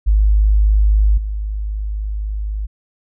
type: tone with level steps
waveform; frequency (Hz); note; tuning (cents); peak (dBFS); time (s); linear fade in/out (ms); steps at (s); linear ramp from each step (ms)
sine; 51.91; G#1; 0; -9 / -19; 0.06-2.67; 20; 1.17; 10
effects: none